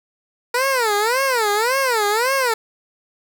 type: tone with vibrato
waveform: 15% pulse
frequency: 471.8 Hz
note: A#4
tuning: 21 cents sharp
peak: -10 dBFS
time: 0.54-2.54 s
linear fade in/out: 5 ms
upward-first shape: sine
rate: 1.8 Hz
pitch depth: 250 cents each way
effects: 8-bit